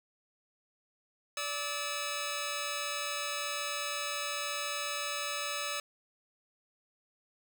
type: tone pair together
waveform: 10% pulse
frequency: 581 / 1295.3 Hz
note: D5 / E6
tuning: -19 / -31 cents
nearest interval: octave + major second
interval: 1388 cents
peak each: -29 / -28 dBFS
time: 1.37-5.8 s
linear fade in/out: 2 ms
effects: none